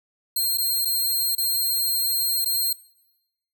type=tone with dropouts; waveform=10% pulse; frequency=4197 Hz; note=C8; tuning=5 cents sharp; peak=-14 dBFS; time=0.36-2.73 s; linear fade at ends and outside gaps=5 ms; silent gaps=0.575-0.581 / 0.85-0.854 / 1.352-1.38 / 2.447-2.457 s; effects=noise-tail reverb RT60 0.9 s tail -21 dB re dry